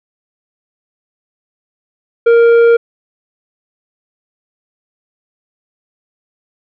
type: tone with tanh clipping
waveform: sine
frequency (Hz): 466.2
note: A#4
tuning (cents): 0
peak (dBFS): -6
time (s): 2.26-2.77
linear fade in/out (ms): 10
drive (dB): 8
effects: none